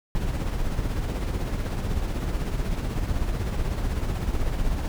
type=noise with tremolo; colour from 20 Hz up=brown; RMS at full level=-24 dBFS; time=0.15-4.88 s; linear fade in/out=0 ms; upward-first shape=triangle; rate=16 Hz; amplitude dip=50%; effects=none